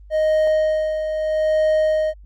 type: tone with tremolo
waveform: triangle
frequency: 622.3 Hz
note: D#5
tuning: in tune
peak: -12 dBFS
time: 0.1-2.14 s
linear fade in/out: 50 ms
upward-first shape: sine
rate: 0.78 Hz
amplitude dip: 55%
effects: added 50 Hz sine -40 dBFS peak until 2.25 s + Opus 24 kbps